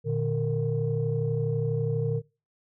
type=tone cluster; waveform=sine; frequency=117.3 / 149.5 / 459.5 Hz; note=A#2 / D3 / A#4; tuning=+11 / +31 / -25 cents; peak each=-28 dBFS; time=0.04-2.22 s; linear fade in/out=50 ms; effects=noise-tail reverb RT60 0.3 s tail -21 dB re dry + tanh soft clip ceiling -16 dBFS